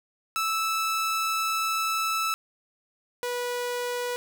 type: tone pair in turn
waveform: sawtooth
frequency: 1313 / 488.8 Hz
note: E6 / B4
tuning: -7 / -18 cents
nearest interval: octave + perfect fourth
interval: 1711 cents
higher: first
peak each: -21 / -24 dBFS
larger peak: first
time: 0.36-2.34 / 3.23-4.16 s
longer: first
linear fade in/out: 0 ms
effects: none